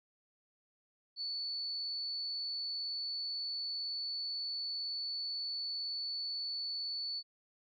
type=tone; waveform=sine; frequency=4459 Hz; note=C#8; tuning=9 cents sharp; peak=-36 dBFS; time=1.16-7.23 s; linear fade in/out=50 ms; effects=none